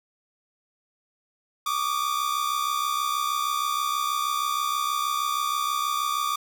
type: tone pair together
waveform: 45% pulse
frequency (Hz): 1148 / 1214.3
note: D6 / D#6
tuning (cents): -40 / -43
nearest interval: minor second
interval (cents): 97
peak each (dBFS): -27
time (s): 1.66-6.36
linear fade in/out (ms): 5
effects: none